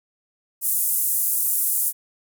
white band-pass noise, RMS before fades -22 dBFS, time 0.61-1.93 s, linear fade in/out 50 ms, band 9100 to 16000 Hz, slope 24 dB/octave, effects none

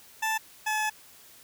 20% pulse tone pair in turn, 880 / 858.9 Hz, A5 / A5, 0 / -42 cents, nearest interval unison, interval 42 cents, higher first, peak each -21 dBFS, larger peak neither, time 0.22-0.38 / 0.66-0.9 s, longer second, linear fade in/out 10 ms, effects white hiss -53 dBFS RMS until 1.43 s

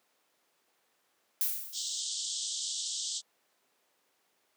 violet noise with exponential decay, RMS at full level -27 dBFS, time 1.41-2.01 s, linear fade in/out 0 ms, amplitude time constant 130 ms
white band-pass noise, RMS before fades -36 dBFS, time 1.72-3.22 s, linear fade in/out 50 ms, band 3100 to 8200 Hz, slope 96 dB/octave
effects pink hiss -72 dBFS RMS until 4.56 s + high-pass 400 Hz 12 dB/octave

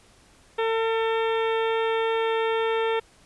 harmonic tone with a mistuned harmonic, 450.2 Hz, A4, 40 cents sharp, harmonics 1 / 2 / 3 / 4 / 5 / 6 / 7 / 8, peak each -23 / -29 / -33 / -35 / -37 / -39 / -40 / -41 dBFS, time 0.58-3 s, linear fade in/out 10 ms, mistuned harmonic 7, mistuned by +25 cents, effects pink hiss -56 dBFS RMS until 3.25 s + resampled to 24000 Hz

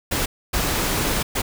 pink noise bursts at uneven times, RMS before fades -22 dBFS, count 3, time 0.11-0.26 / 0.53-1.23 / 1.35-1.42 s, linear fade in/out 10 ms, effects none

